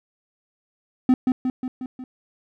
triangle tone with echo, 255.5 Hz, C4, 41 cents flat, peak -10 dBFS, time 1.09-1.14 s, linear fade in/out 2 ms, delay 180 ms, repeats 5, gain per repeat -4 dB, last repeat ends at 2.04 s, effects none

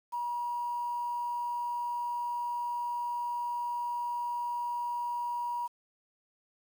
sine tone with quantisation, 960 Hz, B5, 49 cents flat, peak -31 dBFS, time 0.12-5.68 s, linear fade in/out 20 ms, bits 9, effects none

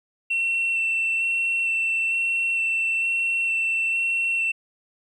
sine tone with vibrato, 2700 Hz, E7, 41 cents sharp, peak -19 dBFS, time 0.3-4.52 s, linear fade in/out 10 ms, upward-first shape square, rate 1.1 Hz, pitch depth 9 cents each way, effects tanh soft clip ceiling -18 dBFS + 10-bit

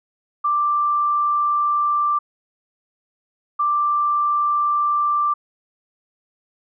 sine tone pair in turn, 1178 / 1178 Hz, D6 / D6, +5 / +5 cents, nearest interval unison, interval 0 cents, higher neither, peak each -16 dBFS, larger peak neither, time 0.44-2.19 / 3.59-5.34 s, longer neither, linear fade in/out 10 ms, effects none

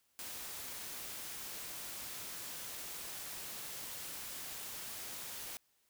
white noise, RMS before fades -45 dBFS, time 0.19-5.57 s, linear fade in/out 0 ms, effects white hiss -75 dBFS RMS until 5.89 s

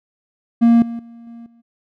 triangle tone with level steps, 233.1 Hz, A#3, in tune, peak -6 / -22 / -35 / -32 / -46 dBFS, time 0.61-1.62 s, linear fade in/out 20 ms, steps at 0.82 / 0.99 / 1.27 / 1.46 s, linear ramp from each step 2 ms, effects none

